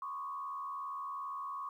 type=tone with frequency modulation; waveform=sine; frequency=1108.7 Hz; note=C#6; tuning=in tune; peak=-38 dBFS; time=0.02-1.69 s; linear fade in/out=2 ms; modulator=77.5 Hz; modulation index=0.87; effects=12-bit